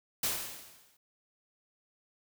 white noise with exponential decay, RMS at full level -29 dBFS, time 0.23-0.97 s, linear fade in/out 5 ms, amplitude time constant 160 ms, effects none

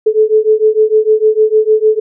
sine beating tone pair, 430 / 436.6 Hz, A4 / A4, -40 / -13 cents, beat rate 6.6 Hz, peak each -10 dBFS, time 0.06-2 s, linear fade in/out 10 ms, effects none

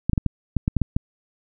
clicks, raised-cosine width 5 ms, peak -7 dBFS, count 9, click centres 0.096 / 0.133 / 0.178 / 0.263 / 0.567 / 0.679 / 0.767 / 0.817 / 0.965 s, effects none

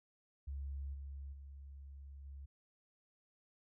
sine tone with level steps, 69.3 Hz, C#2, in tune, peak -40 / -44 / -49 / -47 dBFS, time 0.47-2.46 s, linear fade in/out 10 ms, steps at 0.93 / 1.32 / 2.24 s, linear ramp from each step 20 ms, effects none

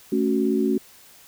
sine chord, F# minor, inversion first, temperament equal, 220 / 277.2 / 370 Hz, A3 / C#4 / F#4, 0 / 0 / 0 cents, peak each -23 dBFS, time 0.12-0.78 s, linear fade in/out 5 ms, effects white hiss -50 dBFS RMS until 1.27 s

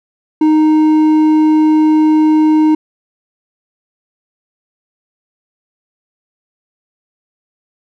sine tone with hard clipping, 310 Hz, D#4, 6 cents flat, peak -8 dBFS, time 0.41-2.75 s, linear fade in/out 5 ms, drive 5 dB, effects none

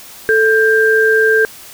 sine tone pair together, 439.8 / 1586 Hz, A4 / G6, -1 / +20 cents, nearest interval octave + minor seventh, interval 2221 cents, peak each -11 dBFS, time 0.29-1.45 s, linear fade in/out 0 ms, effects white hiss -36 dBFS RMS until 1.73 s

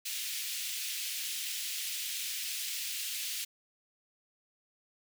pink high-pass noise, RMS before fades -37 dBFS, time 0.05-3.45 s, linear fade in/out 10 ms, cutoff 2500 Hz, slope 24 dB/octave, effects none

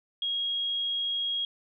sine tone, 3283 Hz, G#7, 21 cents flat, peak -27 dBFS, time 0.22-1.45 s, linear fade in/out 2 ms, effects none

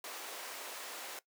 pink high-pass noise, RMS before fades -45 dBFS, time 0.04-1.19 s, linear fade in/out 2 ms, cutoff 480 Hz, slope 12 dB/octave, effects noise-tail reverb RT60 0.1 s tail -18 dB re dry + high-pass 300 Hz 12 dB/octave

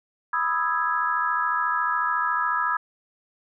sine chord, E major seventh, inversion second, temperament equal, 987.8 / 1244.5 / 1318.5 / 1661.2 Hz, B5 / D#6 / E6 / G#6, 0 / 0 / 0 / 0 cents, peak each -27 dBFS, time 0.33-2.77 s, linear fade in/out 5 ms, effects none

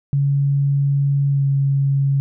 sine tone with pitch glide, 140.3 to 138.37 Hz, C#3 to C#3, +21 to -3 cents, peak -14 dBFS, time 0.13-2.2 s, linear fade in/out 0 ms, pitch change -24 cents, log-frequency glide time 1.3-1.44 s, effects none

